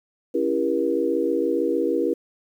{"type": "chord", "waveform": "sine", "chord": "C# diminished seventh", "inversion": "none", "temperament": "just", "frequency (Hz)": [277.2, 332.6, 399.1, 479], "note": ["C#4", "E4", "G4", "Bb4"], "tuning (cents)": [0, 16, 31, 47], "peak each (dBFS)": [-27, -24, -26, -24], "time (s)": [0.34, 2.14], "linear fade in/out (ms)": 10, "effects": ["9-bit"]}